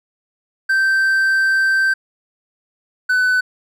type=tone pair in turn; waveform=triangle; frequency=1559 / 1503.3 Hz; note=G6 / F#6; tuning=-10 / +27 cents; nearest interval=minor second; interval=63 cents; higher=first; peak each=-11 dBFS; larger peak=neither; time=0.69-1.94 / 3.09-3.41 s; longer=first; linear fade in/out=10 ms; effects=none